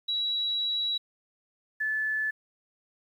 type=tone pair in turn; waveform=sine; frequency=3897 / 1735.9 Hz; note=B7 / A6; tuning=-24 / -24 cents; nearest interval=octave + major second; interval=1400 cents; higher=first; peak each=-26 dBFS; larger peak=neither; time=0.08-0.98 / 1.8-2.31 s; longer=first; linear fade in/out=10 ms; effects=10-bit